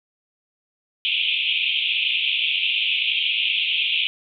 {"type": "band-pass noise", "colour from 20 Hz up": "pink", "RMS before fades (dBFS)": -22, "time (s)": [1.05, 4.07], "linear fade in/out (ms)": 0, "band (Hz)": [2400, 3500], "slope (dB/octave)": 96, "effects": []}